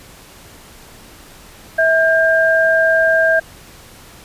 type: tone pair together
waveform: sine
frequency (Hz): 649.8 / 1600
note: E5 / G6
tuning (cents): -25 / +35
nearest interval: octave + major third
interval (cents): 1560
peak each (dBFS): -13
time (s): 1.78-3.4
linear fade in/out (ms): 10
effects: pink hiss -41 dBFS RMS until 4.24 s + resampled to 32000 Hz